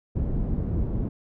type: low-pass noise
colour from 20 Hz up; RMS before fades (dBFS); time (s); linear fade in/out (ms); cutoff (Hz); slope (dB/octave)
pink; -26; 0.15-1.09; 10; 250; 12
effects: none